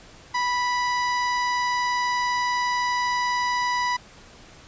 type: tone with vibrato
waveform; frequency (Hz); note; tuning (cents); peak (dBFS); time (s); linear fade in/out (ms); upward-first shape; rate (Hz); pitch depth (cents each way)
30% pulse; 984; B5; -7; -19; 0.34-3.97; 10; square; 20; 9
effects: pink hiss -48 dBFS RMS until 4.67 s + resampled to 16000 Hz